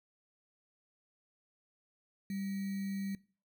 sine tone with sample-and-hold, 196 Hz, G3, in tune, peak -35 dBFS, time 2.3-3.15 s, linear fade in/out 2 ms, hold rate 2100 Hz, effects noise-tail reverb RT60 0.4 s tail -21 dB re dry

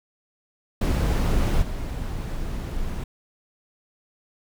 brown noise with level steps, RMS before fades -20 / -29 dBFS, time 0.81-3.04 s, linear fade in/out 5 ms, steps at 1.61 s, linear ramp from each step 20 ms, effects none

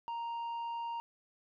triangle tone with tanh clipping, 932.3 Hz, A#5, in tune, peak -37 dBFS, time 0.08-1 s, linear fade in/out 0 ms, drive 9 dB, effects none

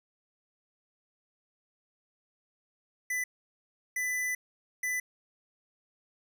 square tone bursts at uneven times, 1997 Hz, B6, 19 cents sharp, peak -30 dBFS, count 3, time 3.1-3.24 / 3.96-4.35 / 4.83-5 s, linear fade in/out 5 ms, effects none

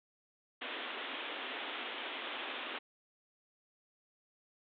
white band-pass noise, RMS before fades -42 dBFS, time 0.61-2.79 s, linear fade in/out 10 ms, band 240 to 3600 Hz, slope 96 dB/octave, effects none

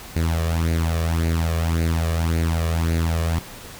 sawtooth tone with flanger, 82.41 Hz, E2, in tune, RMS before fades -21 dBFS, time 0.16-3.39 s, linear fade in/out 0 ms, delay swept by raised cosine 0.45 to 1.75 ms, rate 1.8 Hz, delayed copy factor +0.75, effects pink hiss -39 dBFS RMS until 3.79 s

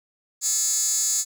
15% pulse tone with high-pass filter, 433.5 Hz, A4, 26 cents flat, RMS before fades -23 dBFS, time 0.41-1.25 s, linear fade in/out 50 ms, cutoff 6700 Hz, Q 4.7, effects none

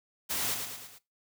white noise with echo, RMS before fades -32 dBFS, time 0.29-0.55 s, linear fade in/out 20 ms, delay 110 ms, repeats 4, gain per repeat -5 dB, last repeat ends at 0.99 s, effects noise-tail reverb RT60 0.2 s tail -18 dB re dry

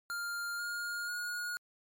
square tone with pitch steps, 1400 / 1420.4 / 1441 Hz, F6 / F6 / F#6, +4 / +29 / -46 cents, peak -36 dBFS, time 0.1-1.57 s, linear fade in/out 0 ms, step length 490 ms, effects MP3 96 kbps

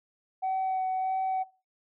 sine tone with vibrato, 755 Hz, F#5, 35 cents sharp, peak -25 dBFS, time 0.42-1.44 s, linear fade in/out 20 ms, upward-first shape sine, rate 1.6 Hz, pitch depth 12 cents each way, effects noise-tail reverb RT60 0.3 s tail -20 dB re dry + tanh soft clip ceiling -24 dBFS

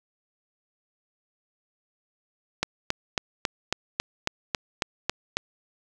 click train, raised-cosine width 0.2 ms, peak -6 dBFS, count 11, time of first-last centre 2.63-5.37 s, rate 3.65 Hz, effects none

